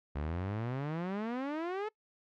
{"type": "exponential sweep", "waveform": "sawtooth", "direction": "up", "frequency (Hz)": [69.3, 440], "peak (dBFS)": -30, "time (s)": [0.15, 1.89], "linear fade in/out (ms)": 10, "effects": ["noise-tail reverb RT60 0.1 s tail -23 dB re dry", "low-pass 2000 Hz 12 dB/octave"]}